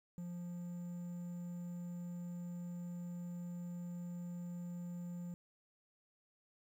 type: tone with quantisation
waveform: triangle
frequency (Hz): 174.9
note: F3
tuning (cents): +3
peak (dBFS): -40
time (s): 0.18-5.34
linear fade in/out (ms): 0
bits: 11
effects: none